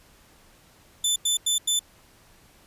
20% pulse tone bursts, 3520 Hz, A7, in tune, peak -15 dBFS, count 4, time 1.04-1.793 s, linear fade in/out 5 ms, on 120 ms, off 91 ms, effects pink hiss -56 dBFS RMS until 2.66 s + resampled to 32000 Hz

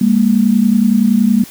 sine tone pair together, 202.4 / 233.1 Hz, G#3 / A#3, -44 / 0 cents, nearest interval major second, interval 244 cents, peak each -11 dBFS, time 0.01-1.44 s, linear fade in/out 5 ms, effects white hiss -36 dBFS RMS until 1.5 s

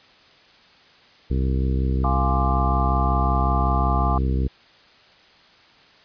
harmonic tone, 65.41 Hz, C2, in tune, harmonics 1 / 2 / 3 / 4 / 5 / 6 / 7, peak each -20 / -26 / -30 / -32 / -34 / -36 / -37 dBFS, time 1.3-4.48 s, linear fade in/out 10 ms
sine chord, D half-diminished seventh, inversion first, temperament equal with one note detuned, 698.5 / 830.6 / 1046.5 / 1180.8 Hz, F5 / Ab5 / C6 / D6, 0 / 0 / 0 / +9 cents, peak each -27 / -28 / -29 / -26 dBFS, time 2.04-4.18 s, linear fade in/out 2 ms
effects white hiss -52 dBFS RMS until 6.04 s + resampled to 11025 Hz

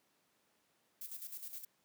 violet noise with tremolo, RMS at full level -45 dBFS, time 1.01-1.65 s, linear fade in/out 5 ms, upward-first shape square, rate 9.6 Hz, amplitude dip 60%, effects pink hiss -75 dBFS RMS until 1.84 s + high-pass 200 Hz 12 dB/octave

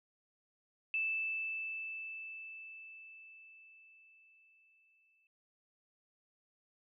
sine tone with exponential decay, 2637 Hz, E7, in tune, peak -31 dBFS, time 0.94-5.27 s, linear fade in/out 1 ms, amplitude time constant 940 ms, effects none

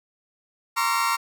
35% pulse tone cluster, 933 / 1058 / 1144 / 1365 Hz, A#5 / C6 / D6 / F6, +1 / +19 / -46 / -40 cents, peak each -25 dBFS, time 0.76-1.17 s, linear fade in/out 20 ms, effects none

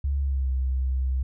sine tone with pitch glide, 69.7 to 65.03 Hz, C#2 to C2, +10 to -10 cents, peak -22 dBFS, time 0.04-1.23 s, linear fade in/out 5 ms, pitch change -120 cents, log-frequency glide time 0.2-0.5 s, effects none

